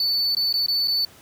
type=tone with dropouts; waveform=triangle; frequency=4491 Hz; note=C#8; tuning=22 cents sharp; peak=-18 dBFS; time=0-1.05 s; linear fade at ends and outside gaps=2 ms; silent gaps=0.35-0.368 / 0.527-0.539 / 0.663-0.683 / 0.875-0.88 s; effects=pink hiss -49 dBFS RMS until 1.21 s + high-pass 80 Hz 12 dB/octave